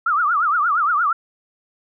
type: tone with vibrato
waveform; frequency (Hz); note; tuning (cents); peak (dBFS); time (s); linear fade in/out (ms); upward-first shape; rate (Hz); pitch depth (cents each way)
sine; 1283; E6; -47; -15; 0.06-1.13; 5; triangle; 8.6; 230
effects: none